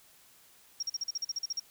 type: tone bursts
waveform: sine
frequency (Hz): 5588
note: F8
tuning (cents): 0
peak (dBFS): -30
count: 12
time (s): 0.8-1.598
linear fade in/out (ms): 5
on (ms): 28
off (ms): 42
effects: white hiss -60 dBFS RMS until 1.7 s